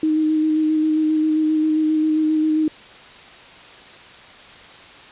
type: tone with vibrato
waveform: sine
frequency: 311.1 Hz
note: D#4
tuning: in tune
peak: -15 dBFS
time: 0.03-2.68 s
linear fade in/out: 2 ms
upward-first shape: square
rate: 7.5 Hz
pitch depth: 13 cents each way
effects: white hiss -42 dBFS RMS until 5.11 s + resampled to 8000 Hz